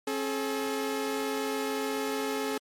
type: tone pair together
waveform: sawtooth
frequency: 269.9 / 428.4 Hz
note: C#4 / A4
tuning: -46 / -46 cents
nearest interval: minor sixth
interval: 800 cents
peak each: -29 / -27 dBFS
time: 0.07-2.58 s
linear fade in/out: 5 ms
effects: MP3 64 kbps